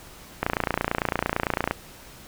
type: click train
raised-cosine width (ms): 0.5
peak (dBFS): -7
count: 38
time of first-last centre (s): 0.43-1.71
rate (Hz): 28.9
effects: pink hiss -46 dBFS RMS until 2.27 s